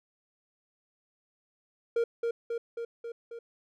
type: tone with echo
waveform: triangle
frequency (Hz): 466.2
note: A#4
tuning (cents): 0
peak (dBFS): -22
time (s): 1.96-2.04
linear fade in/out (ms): 5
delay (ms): 270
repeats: 5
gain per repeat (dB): -3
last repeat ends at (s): 3.39
effects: none